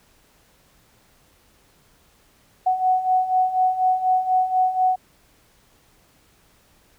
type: beating tone pair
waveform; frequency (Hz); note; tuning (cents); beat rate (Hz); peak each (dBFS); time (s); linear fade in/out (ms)
sine; 740 / 744.1; F#5 / F#5; 0 / +10; 4.1; -23 / -18; 2.66-4.96; 10
effects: pink hiss -58 dBFS RMS until 6.98 s